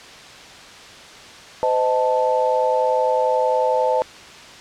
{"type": "chord", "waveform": "sine", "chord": "A diminished", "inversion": "first", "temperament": "equal with one note detuned", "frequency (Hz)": [511.3, 622.3, 880], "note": ["C5", "Eb5", "A5"], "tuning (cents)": [-40, 0, 0], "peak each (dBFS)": [-19, -22, -20], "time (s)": [1.63, 4.02], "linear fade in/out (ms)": 0, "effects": ["white hiss -40 dBFS RMS until 4.6 s", "low-pass 5000 Hz 12 dB/octave"]}